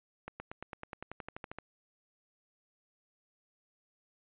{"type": "accelerating click train", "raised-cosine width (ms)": 0.5, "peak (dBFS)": -26, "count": 15, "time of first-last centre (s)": [0.28, 1.586], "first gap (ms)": 120, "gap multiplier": 0.96, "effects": ["resampled to 8000 Hz"]}